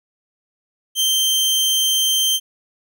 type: tone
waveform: sawtooth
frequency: 3136 Hz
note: G7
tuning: in tune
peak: -12 dBFS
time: 0.95-2.4 s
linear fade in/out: 50 ms
effects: none